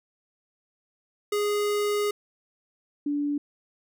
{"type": "tone pair in turn", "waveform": ["square", "sine"], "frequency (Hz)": [413.8, 289.9], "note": ["G#4", "D4"], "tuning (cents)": [-6, -22], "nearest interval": "tritone", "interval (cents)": 616, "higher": "first", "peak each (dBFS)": -24, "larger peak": "neither", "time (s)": [[1.32, 2.11], [3.06, 3.38]], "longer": "first", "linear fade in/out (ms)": 5, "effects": []}